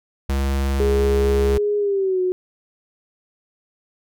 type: tone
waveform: square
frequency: 68.3 Hz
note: C#2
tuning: 25 cents flat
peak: -19 dBFS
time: 0.29-1.58 s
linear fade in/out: 5 ms
type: tone with pitch glide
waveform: sine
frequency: 413.9 to 366.6 Hz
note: G#4 to F#4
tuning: -6 to -16 cents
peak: -17 dBFS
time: 0.8-2.32 s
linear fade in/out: 0 ms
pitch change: -210 cents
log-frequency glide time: 1.78-2.21 s
effects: none